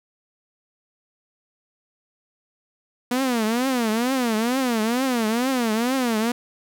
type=tone with vibrato; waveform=sawtooth; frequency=240 Hz; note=B3; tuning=49 cents flat; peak=-16 dBFS; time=3.11-6.32 s; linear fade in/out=5 ms; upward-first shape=triangle; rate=2.2 Hz; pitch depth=220 cents each way; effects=none